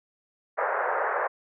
pink band-pass noise, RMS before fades -27 dBFS, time 0.57-1.28 s, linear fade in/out 20 ms, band 460 to 1800 Hz, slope 48 dB/octave, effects none

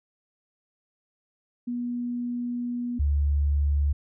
sine tone pair in turn, 242.3 / 72.04 Hz, B3 / D2, -33 / -33 cents, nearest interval octave + major sixth, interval 2100 cents, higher first, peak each -27 / -20 dBFS, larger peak second, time 1.67-2.99 / 2.99-3.93 s, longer first, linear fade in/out 10 ms, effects none

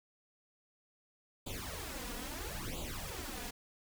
pink noise with flanger, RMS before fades -42 dBFS, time 1.46-3.51 s, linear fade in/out 10 ms, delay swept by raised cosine 0.27 to 4.17 ms, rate 0.75 Hz, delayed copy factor +0.85, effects none

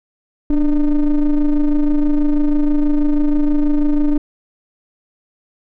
triangle ring-modulated tone, 153.1 Hz, D#3, 28 cents flat, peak -6 dBFS, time 0.5-4.18 s, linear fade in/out 5 ms, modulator 140 Hz, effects none

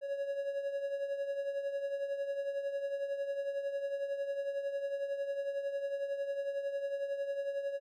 triangle tone with tremolo, 558 Hz, C#5, 11 cents sharp, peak -29 dBFS, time 0.01-7.8 s, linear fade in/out 50 ms, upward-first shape triangle, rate 11 Hz, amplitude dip 65%, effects none

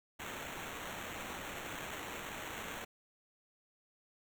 white noise with sample-and-hold, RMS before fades -44 dBFS, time 0.19-2.85 s, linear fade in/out 10 ms, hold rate 4900 Hz, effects none

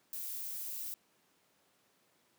violet noise, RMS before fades -41 dBFS, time 0.13-0.94 s, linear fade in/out 0 ms, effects pink hiss -71 dBFS RMS until 2.38 s + high-pass 200 Hz 12 dB/octave

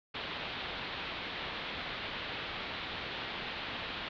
white low-pass noise, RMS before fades -40 dBFS, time 0.14-4.09 s, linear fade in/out 10 ms, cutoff 3900 Hz, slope 48 dB/octave, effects none

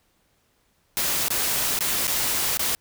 white noise with dropouts, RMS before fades -24 dBFS, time 0.97-2.75 s, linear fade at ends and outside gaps 0 ms, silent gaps 1.283-1.304 / 1.789-1.807 / 2.07-2.078 / 2.572-2.594 s, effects pink hiss -66 dBFS RMS until 2.8 s

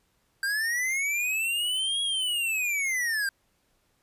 square linear two-way sweep, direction up then down, 1568 to 3322 to 1568 Hz, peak -26 dBFS, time 0.43-3.29 s, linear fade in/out 2 ms, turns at 2.02 s, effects pink hiss -70 dBFS RMS until 4.02 s + resampled to 32000 Hz

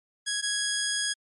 10% pulse tone pair in turn, 1661.2 / 1661.2 Hz, G#6 / G#6, 0 / 0 cents, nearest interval unison, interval 0 cents, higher neither, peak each -18 / -17 dBFS, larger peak second, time 0.26-0.42 / 0.42-1.14 s, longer second, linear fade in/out 20 ms, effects MP3 48 kbps

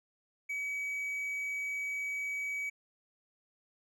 triangle tone, 2274 Hz, C#7, 44 cents sharp, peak -32 dBFS, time 0.49-2.7 s, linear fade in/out 10 ms, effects none

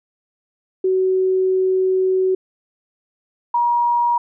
sine tone pair in turn, 375.2 / 953.7 Hz, F#4 / A#5, +24 / +39 cents, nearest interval octave + major third, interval 1615 cents, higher second, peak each -14 dBFS, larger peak neither, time 0.84-2.35 / 3.54-4.18 s, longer first, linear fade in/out 5 ms, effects none

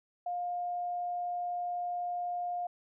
sine tone, 708 Hz, F5, 23 cents sharp, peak -32 dBFS, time 0.26-2.67 s, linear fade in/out 5 ms, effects none

